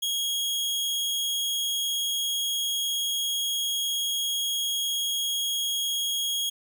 sawtooth tone with amplitude modulation, 3287 Hz, G#7, 19 cents flat, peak -21 dBFS, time 0.02-6.5 s, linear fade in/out 10 ms, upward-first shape sine, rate 230 Hz, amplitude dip 30%, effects none

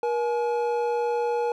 triangle tone pair together, 476.5 / 849 Hz, A#4 / G#5, +38 / +38 cents, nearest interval minor seventh, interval 1000 cents, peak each -22 / -26 dBFS, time 0.03-1.52 s, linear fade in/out 2 ms, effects none

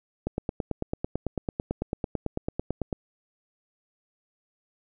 click train, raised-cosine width 2 ms, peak -14 dBFS, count 25, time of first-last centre 0.27-2.928 s, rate 9.03 Hz, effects none

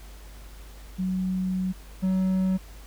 sine / triangle tone pair in turn, 186 / 187.73 Hz, F#3 / F#3, +9 / +25 cents, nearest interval unison, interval 16 cents, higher second, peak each -24 / -19 dBFS, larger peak second, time 0.98-1.73 / 2.02-2.58 s, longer first, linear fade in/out 20 ms, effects added 50 Hz sine -42 dBFS peak until 2.86 s + pink hiss -51 dBFS RMS until 2.86 s

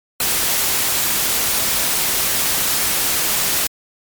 white noise, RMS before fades -18 dBFS, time 0.2-3.67 s, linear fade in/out 2 ms, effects MP3 96 kbps

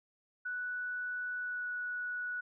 sine tone with pitch glide, 1480 to 1470.6 Hz, F#6 to F#6, 0 to -11 cents, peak -35 dBFS, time 0.45-2.41 s, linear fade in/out 10 ms, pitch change -11 cents, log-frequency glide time 1.38-1.67 s, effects none

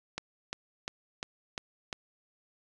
click train, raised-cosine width 0.2 ms, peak -17 dBFS, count 6, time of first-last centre 0.18-1.928 s, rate 2.86 Hz, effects resampled to 22050 Hz

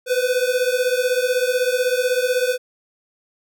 square beating tone pair, 493.9 / 509.9 Hz, B4 / C5, 0 / -45 cents, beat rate 16 Hz, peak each -21 dBFS, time 0.06-2.58 s, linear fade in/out 50 ms, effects none

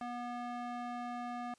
square tone with band-pass filter, 242.3 Hz, B3, 33 cents flat, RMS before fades -41 dBFS, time 0.01-1.54 s, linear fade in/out 2 ms, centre 870 Hz, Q 1.2, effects white hiss -70 dBFS RMS until 1.58 s + resampled to 22050 Hz

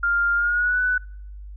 sine tone with pitch glide, 1400 to 1491.8 Hz, F6 to F#6, +4 to +14 cents, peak -18 dBFS, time 0.03-0.98 s, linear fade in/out 5 ms, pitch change +110 cents, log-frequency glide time 0.35-0.8 s, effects noise-tail reverb RT60 0.7 s tail -26 dB re dry + added 50 Hz sine -35 dBFS peak until 1.56 s

